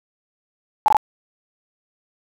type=tone bursts; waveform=sine; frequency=855 Hz; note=A5; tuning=50 cents flat; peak=-10 dBFS; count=3; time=0.86-0.968 s; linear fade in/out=0 ms; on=22 ms; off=21 ms; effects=none